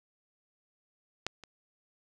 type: clicks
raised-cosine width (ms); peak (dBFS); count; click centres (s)
0.2; -14 / -30; 2; 1.266 / 1.437
effects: none